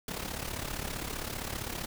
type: noise with amplitude modulation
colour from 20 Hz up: pink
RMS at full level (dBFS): -34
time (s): 0.08-1.86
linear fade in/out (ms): 2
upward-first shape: sine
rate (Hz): 35.3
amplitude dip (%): 70
effects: none